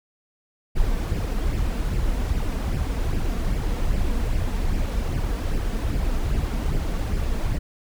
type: noise with flanger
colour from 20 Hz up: brown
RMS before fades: -23 dBFS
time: 0.75-7.59 s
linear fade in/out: 20 ms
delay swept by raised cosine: 0.38 to 4.48 ms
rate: 2.5 Hz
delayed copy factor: +0.55
effects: none